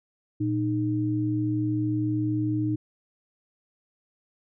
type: tone pair together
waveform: sine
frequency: 116.54 / 307.8 Hz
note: A#2 / D#4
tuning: 0 / -19 cents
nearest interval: octave + perfect fourth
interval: 1681 cents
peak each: -27 / -25 dBFS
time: 0.4-2.76 s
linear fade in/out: 10 ms
effects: none